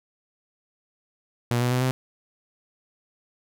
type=tone with pitch steps; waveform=sawtooth; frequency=120.2 / 123.08 / 126.03 / 129.05 Hz; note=B2 / B2 / B2 / C3; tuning=-46 / -5 / +36 / -23 cents; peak=-17 dBFS; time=1.51-1.91 s; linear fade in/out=0 ms; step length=100 ms; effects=none